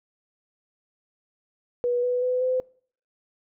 sine tone with pitch steps, 486.7 / 494.6 / 502.7 / 510.9 Hz, B4 / B4 / B4 / C5, -25 / +3 / +31 / -41 cents, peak -21 dBFS, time 1.84-2.6 s, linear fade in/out 0 ms, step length 190 ms, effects noise-tail reverb RT60 0.5 s tail -24 dB re dry

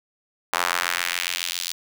sawtooth tone with high-pass filter sweep, 87.31 Hz, F2, in tune, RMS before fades -26 dBFS, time 0.53-1.72 s, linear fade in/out 0 ms, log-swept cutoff 1000 to 4300 Hz, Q 1.4, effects none

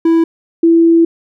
triangle / sine tone pair in turn, 329.6 / 332.7 Hz, E4 / E4, 0 / +16 cents, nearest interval unison, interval 16 cents, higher second, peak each -5 dBFS, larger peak neither, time 0.05-0.24 / 0.63-1.05 s, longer second, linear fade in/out 5 ms, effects none

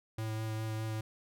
square tone with vibrato, 110 Hz, A2, in tune, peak -35 dBFS, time 0.18-1.01 s, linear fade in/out 5 ms, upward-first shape sine, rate 4.9 Hz, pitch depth 12 cents each way, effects none

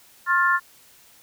sine chord, F major, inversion second, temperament equal with one note detuned, 1072.2 / 1396.9 / 1760 Hz, C6 / F6 / A6, +42 / 0 / 0 cents, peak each -21 dBFS, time 0.26-0.6 s, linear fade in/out 50 ms, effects white hiss -53 dBFS RMS until 1.22 s

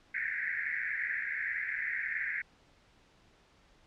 pink band-pass noise, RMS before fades -35 dBFS, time 0.14-2.42 s, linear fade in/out 5 ms, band 1600 to 2200 Hz, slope 96 dB/octave, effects pink hiss -64 dBFS RMS until 3.86 s + low-pass 5000 Hz 12 dB/octave

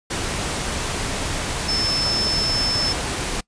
sine tone in noise, 5274 Hz, E8, in tune, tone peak -20 dBFS, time 1.68-2.93 s, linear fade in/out 10 ms, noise pink, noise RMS -25 dBFS, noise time 0.1-3.41 s, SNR +2 dB, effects noise-tail reverb RT60 0.1 s tail -24 dB re dry + resampled to 22050 Hz

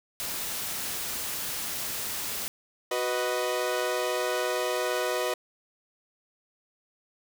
white noise, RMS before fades -33 dBFS, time 0.2-2.48 s, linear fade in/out 0 ms
sawtooth chord, B major, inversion second, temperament equal, 370 / 493.9 / 622.3 Hz, F#4 / B4 / D#5, 0 / 0 / 0 cents, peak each -28 / -26 / -27 dBFS, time 2.91-5.34 s, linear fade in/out 5 ms
effects none

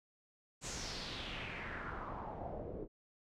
pink noise with low-pass filter sweep, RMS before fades -44 dBFS, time 0.61-2.88 s, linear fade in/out 50 ms, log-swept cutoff 7600 to 400 Hz, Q 3.4, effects none

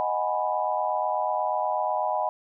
sine chord, G# minor seventh, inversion second, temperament equal with one note detuned, 622.3 / 740 / 828.2 / 987.8 Hz, D#5 / F#5 / G#5 / B5, 0 / 0 / -5 / 0 cents, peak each -29 dBFS, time 0-2.29 s, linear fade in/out 0 ms, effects none

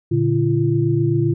sine tone cluster, 117.2 / 144.9 / 341 Hz, A#2 / D3 / F4, +10 / -23 / -41 cents, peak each -19 dBFS, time 0.11-1.34 s, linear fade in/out 10 ms, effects none

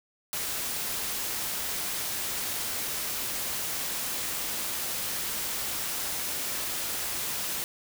white noise, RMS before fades -32 dBFS, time 0.33-7.64 s, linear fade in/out 0 ms, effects none

